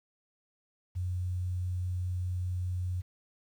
sine tone with quantisation, 90.5 Hz, F#2, 38 cents flat, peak -30 dBFS, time 0.95-3.02 s, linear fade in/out 20 ms, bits 10, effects none

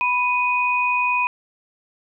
sine tone pair together, 987.8 / 2489 Hz, B5 / D#7, 0 / 0 cents, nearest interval octave + major third, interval 1600 cents, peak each -20 dBFS, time 0.01-1.27 s, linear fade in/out 0 ms, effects none

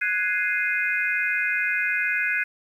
sine chord, Ab dominant seventh, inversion third, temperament equal, 1480 / 1661.2 / 2093 / 2489 Hz, Gb6 / Ab6 / C7 / Eb7, 0 / 0 / 0 / 0 cents, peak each -27 dBFS, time 0.01-2.44 s, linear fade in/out 10 ms, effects 9-bit

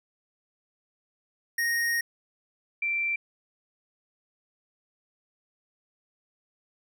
square / sine tone pair in turn, 1864.7 / 2349 Hz, A#6 / D7, 0 / 0 cents, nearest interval major third, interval 400 cents, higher second, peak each -25 dBFS, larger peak neither, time 1.58-2.01 / 2.82-3.16 s, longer first, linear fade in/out 5 ms, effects none

